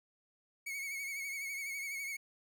45% pulse tone with vibrato, 2217 Hz, C#7, in tune, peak -38 dBFS, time 0.66-2.17 s, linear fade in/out 10 ms, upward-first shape triangle, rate 12 Hz, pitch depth 60 cents each way, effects none

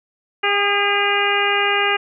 harmonic tone with a mistuned harmonic, 404.3 Hz, G#4, 46 cents flat, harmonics 1 / 2 / 3 / 4 / 5 / 6 / 7, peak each -23 / -23 / -23 / -23 / -23 / -23 / -23 dBFS, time 0.43-1.97 s, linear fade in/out 10 ms, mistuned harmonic 3, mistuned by +22 cents, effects none

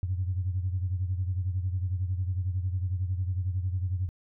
sine beating tone pair, 90.3 / 101.3 Hz, F#2 / G#2, -42 / -43 cents, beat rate 11 Hz, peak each -27 / -33 dBFS, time 0.03-4.09 s, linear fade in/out 0 ms, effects tanh soft clip ceiling -19 dBFS

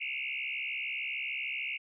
sine tone with frequency modulation, 2494 Hz, D#7, 3 cents sharp, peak -33 dBFS, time 0-1.78 s, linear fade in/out 20 ms, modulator 66.9 Hz, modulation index 5, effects none

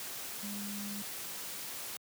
sine tone in noise, 204.3 Hz, G#3, 28 cents flat, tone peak -40 dBFS, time 0.43-1.02 s, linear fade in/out 2 ms, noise white, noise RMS -42 dBFS, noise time 0-1.97 s, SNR -1 dB, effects high-pass 100 Hz 12 dB/octave

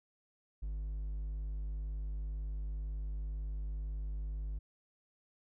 triangle tone with hard clipping, 51 Hz, G#1, 31 cents flat, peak -37 dBFS, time 0.62-4.59 s, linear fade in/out 10 ms, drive 6 dB, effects none

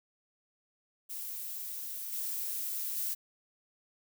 violet noise with level steps, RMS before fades -40 / -36 / -34 dBFS, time 1.09-3.15 s, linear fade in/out 20 ms, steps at 2.12 / 2.96 s, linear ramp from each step 10 ms, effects none

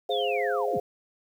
sine chord, F minor, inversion first, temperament equal, 415.3 / 523.3 / 698.5 Hz, Ab4 / C5 / F5, 0 / 0 / 0 cents, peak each -29 dBFS, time 0.09-0.8 s, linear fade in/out 5 ms
sine linear sweep, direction down, 3718 to 46.11 Hz, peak -31 dBFS, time 0.1-0.79 s, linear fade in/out 20 ms
effects 9-bit

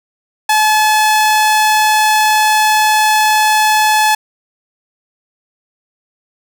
sawtooth tone, 859 Hz, A5, 42 cents flat, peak -5 dBFS, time 0.49-4.15 s, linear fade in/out 5 ms, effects none

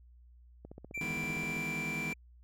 click train, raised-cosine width 2 ms, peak -33 dBFS, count 15, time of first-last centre 0.65-1.565 s, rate 15.3 Hz
triangle tone, 2349 Hz, D7, in tune, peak -34 dBFS, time 0.94-2.14 s, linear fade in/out 10 ms
sawtooth chord, E major seventh, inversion third, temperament just, 154.51 / 164.81 / 206 / 247.2 Hz, D#3 / E3 / G#3 / B3, -12 / 0 / -14 / +2 cents, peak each -39 dBFS, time 1.01-2.13 s, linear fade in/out 2 ms
effects added 60 Hz sine -55 dBFS peak until 2.43 s

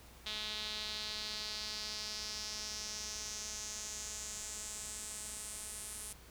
sawtooth tone with band-pass filter sweep, 213.5 Hz, G#3, 48 cents sharp, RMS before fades -43 dBFS, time 0.26-6.13 s, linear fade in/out 5 ms, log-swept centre 3700 to 9600 Hz, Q 3.6, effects added 60 Hz sine -58 dBFS peak until 6.3 s + pink hiss -58 dBFS RMS until 6.3 s

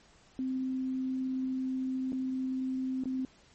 sine tone with dropouts, 260.3 Hz, C4, 9 cents flat, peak -30 dBFS, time 0.39-3.25 s, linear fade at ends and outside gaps 1 ms, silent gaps 2.121-2.129 / 3.037-3.056 s, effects pink hiss -61 dBFS RMS until 3.54 s + MP3 32 kbps

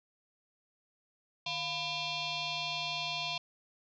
sine tone with frequency modulation, 152 Hz, D#3, 40 cents flat, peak -33 dBFS, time 1.46-3.38 s, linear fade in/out 5 ms, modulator 850 Hz, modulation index 5.1, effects none

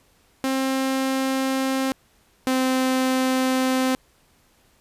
sawtooth tone pair in turn, 265.5 / 259.4 Hz, C4 / C4, +25 / -15 cents, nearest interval unison, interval 40 cents, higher first, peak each -17 / -15 dBFS, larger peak second, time 0.44-1.92 / 2.47-3.95 s, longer neither, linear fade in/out 0 ms, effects pink hiss -60 dBFS RMS until 4.8 s + resampled to 32000 Hz

